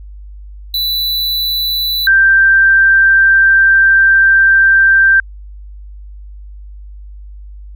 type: tone pair in turn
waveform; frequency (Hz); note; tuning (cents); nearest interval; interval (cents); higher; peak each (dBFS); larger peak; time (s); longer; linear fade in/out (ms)
square / sine; 3972 / 1571.9; B7 / G6; +9 / +4; octave + major third; 1605; first; -14 / -5; second; 0.74-2.07 / 2.07-5.2; second; 2
effects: added 50 Hz sine -29 dBFS peak until 7.75 s